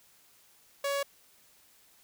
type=tone; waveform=sawtooth; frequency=561 Hz; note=C#5; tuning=21 cents sharp; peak=-25 dBFS; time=0.84-1.03 s; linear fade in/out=5 ms; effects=white hiss -62 dBFS RMS until 2.03 s